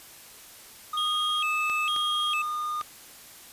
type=tone with pitch glide; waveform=triangle; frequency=1233 to 1219.5 Hz; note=D#6 to D#6; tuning=-16 to -35 cents; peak=-26 dBFS; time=0.93-2.82 s; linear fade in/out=5 ms; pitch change=-19 cents; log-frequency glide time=1.56-2.23 s
type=tone with vibrato; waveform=triangle; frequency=2916 Hz; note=F#7; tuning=26 cents flat; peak=-25 dBFS; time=0.97-2.42 s; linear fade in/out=5 ms; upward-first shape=square; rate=1.1 Hz; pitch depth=190 cents each way
type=clicks; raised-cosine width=0.2 ms; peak=-20 dBFS; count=3; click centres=1.698 / 1.963 / 2.812 s
effects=white hiss -48 dBFS RMS until 3.52 s + resampled to 32000 Hz